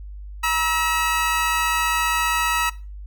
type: tone pair together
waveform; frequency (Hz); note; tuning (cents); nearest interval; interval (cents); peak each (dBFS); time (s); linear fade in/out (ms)
25% pulse; 955 / 1300; A#5 / E6; +42 / -24; perfect fourth; 534; -18; 0.43-2.7; 10
effects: noise-tail reverb RT60 0.3 s tail -18 dB re dry + added 50 Hz sine -33 dBFS peak until 3.06 s